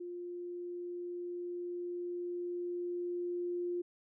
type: tone with level ramp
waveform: sine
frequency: 351.8 Hz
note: F4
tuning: 13 cents sharp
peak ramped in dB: -40 to -33 dBFS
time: 0-3.82 s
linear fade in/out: 10 ms
effects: none